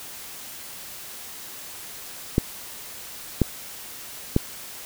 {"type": "clicks", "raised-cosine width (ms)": 3, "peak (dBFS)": -4, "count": 3, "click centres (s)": [2.381, 3.417, 4.364], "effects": ["white hiss -39 dBFS RMS until 4.85 s"]}